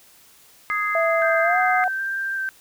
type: chord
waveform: sine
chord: Ab major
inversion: second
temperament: just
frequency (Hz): 1245.9 / 1661.2 / 2077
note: Eb6 / Ab6 / C7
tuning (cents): +2 / 0 / -13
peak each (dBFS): -24 / -29 / -24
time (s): 0.7-1.84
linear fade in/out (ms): 0
type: tone with pitch glide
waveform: sine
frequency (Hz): 659.3 to 735.8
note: E5 to F#5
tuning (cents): 0 to -10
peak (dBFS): -19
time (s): 0.95-1.88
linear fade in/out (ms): 2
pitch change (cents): +190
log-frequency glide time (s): 1.42-1.58
type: tone with vibrato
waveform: sine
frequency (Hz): 1568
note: G6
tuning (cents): 0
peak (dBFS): -23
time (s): 1.22-2.49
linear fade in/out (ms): 0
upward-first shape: square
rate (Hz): 1.3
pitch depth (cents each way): 12
effects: white hiss -52 dBFS RMS until 2.6 s